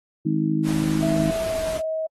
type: harmonic tone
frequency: 52.5 Hz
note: G#1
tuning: 19 cents sharp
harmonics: 3 / 4 / 5 / 6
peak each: -24 / -26 / -28 / -23 dBFS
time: 0.25-1.31 s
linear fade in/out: 10 ms
type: noise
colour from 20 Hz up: pink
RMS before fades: -34 dBFS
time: 0.63-1.82 s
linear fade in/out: 50 ms
type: tone with pitch glide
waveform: sine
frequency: 660 to 636.4 Hz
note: E5 to D#5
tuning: +2 to +39 cents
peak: -23 dBFS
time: 1.02-2.07 s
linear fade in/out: 10 ms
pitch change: -63 cents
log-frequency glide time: 1.19-1.79 s
effects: AAC 32 kbps